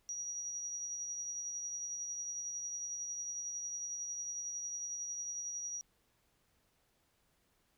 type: tone with tremolo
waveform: sine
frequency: 5770 Hz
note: F#8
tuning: 44 cents flat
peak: -37 dBFS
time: 0.09-5.81 s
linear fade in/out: 0 ms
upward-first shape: triangle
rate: 11 Hz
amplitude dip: 35%
effects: pink hiss -75 dBFS RMS until 7.77 s